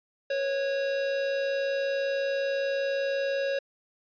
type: tone pair together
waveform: square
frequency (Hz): 490.3 / 550.3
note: B4 / C#5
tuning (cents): -13 / -13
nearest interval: major second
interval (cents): 200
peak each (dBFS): -39 / -27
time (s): 0.3-3.59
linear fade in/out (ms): 5
effects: resampled to 11025 Hz